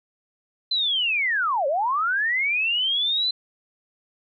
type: linear two-way sweep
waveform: sine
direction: down then up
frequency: 4089 to 525 to 4089 Hz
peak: -20 dBFS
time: 0.71-3.31 s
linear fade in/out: 5 ms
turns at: 1.67 s
effects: none